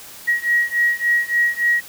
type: beating tone pair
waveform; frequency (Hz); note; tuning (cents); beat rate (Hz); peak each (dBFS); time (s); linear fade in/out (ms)
sine; 1900 / 1903.5; A#6 / A#6; +33 / +36; 3.5; -18 / -19; 0.27-1.81; 20
effects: white hiss -39 dBFS RMS until 1.88 s